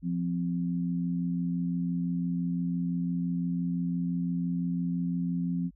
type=tone pair together; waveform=sine; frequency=173.82 / 259.7 Hz; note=F3 / C4; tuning=-8 / -13 cents; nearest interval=perfect fifth; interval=695 cents; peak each=-28 / -33 dBFS; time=0.02-5.71 s; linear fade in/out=50 ms; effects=added 50 Hz sine -57 dBFS peak until 5.75 s